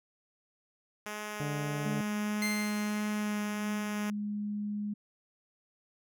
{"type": "tone with vibrato", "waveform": "5% pulse", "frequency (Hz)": 210, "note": "G#3", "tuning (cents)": 19, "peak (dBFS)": -26, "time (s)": [1.06, 4.1], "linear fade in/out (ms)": 2, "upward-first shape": "triangle", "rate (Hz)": 1.6, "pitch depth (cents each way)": 9}
{"type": "harmonic tone", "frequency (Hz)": 146.6, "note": "D3", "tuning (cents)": -3, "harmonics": [1, 2, 3, 4, 5], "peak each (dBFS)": [-34, -40, -44, -46, -48], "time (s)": [1.4, 2.01], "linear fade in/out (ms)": 2}
{"type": "tone with pitch glide", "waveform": "sine", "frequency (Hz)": [210.2, 207.4], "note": ["G#3", "G#3"], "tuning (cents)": [21, -2], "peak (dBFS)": -32, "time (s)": [1.85, 4.94], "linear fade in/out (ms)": 10, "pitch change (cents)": -23, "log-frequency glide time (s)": [3.22, 3.38]}
{"type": "tone with exponential decay", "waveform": "sawtooth", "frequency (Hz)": 2093, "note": "C7", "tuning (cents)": 0, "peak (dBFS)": -27, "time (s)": [2.42, 3.67], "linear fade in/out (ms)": 1, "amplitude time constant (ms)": 270}
{"effects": []}